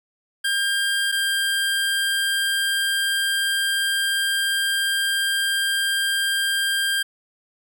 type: tone pair in turn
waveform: 25% pulse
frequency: 1600 / 1594.3 Hz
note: G6 / G6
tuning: +35 / +29 cents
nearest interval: unison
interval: 6 cents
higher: first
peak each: -16 dBFS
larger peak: neither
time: 0.44-1.12 / 1.12-7.03 s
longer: second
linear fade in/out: 10 ms
effects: none